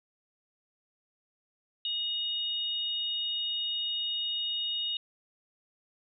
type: tone pair together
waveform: sine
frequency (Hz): 2900 / 3714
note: F#7 / A#7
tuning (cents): -35 / -7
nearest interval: major third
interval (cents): 428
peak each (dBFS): -33 / -32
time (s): 1.85-4.97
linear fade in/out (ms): 2
effects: none